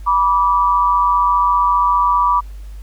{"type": "tone pair together", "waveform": "sine", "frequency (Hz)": [978, 1163], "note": ["B5", "D6"], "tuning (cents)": [-17, -17], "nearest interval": "minor third", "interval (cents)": 300, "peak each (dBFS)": -14, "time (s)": [0.06, 2.41], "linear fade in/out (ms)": 20, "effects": ["added 50 Hz sine -29 dBFS peak until 2.82 s", "pink hiss -51 dBFS RMS until 2.82 s"]}